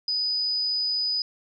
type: tone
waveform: sine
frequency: 4978 Hz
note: D#8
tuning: in tune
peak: -23 dBFS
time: 0.08-1.22 s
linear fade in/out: 2 ms
effects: none